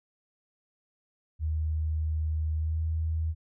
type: tone with pitch glide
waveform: sine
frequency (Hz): 78.2 to 80.12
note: D#2 to E2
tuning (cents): +9 to -49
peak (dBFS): -26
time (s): 1.39-3.35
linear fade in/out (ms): 50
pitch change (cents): +42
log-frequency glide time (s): 2.57-2.8
effects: none